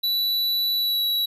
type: tone with pitch glide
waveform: square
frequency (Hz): 3951 to 3912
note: B7 to B7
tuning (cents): 0 to -17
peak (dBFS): -21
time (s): 0.03-1.26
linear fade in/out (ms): 10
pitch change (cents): -17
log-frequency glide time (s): 0.74-1.04
effects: none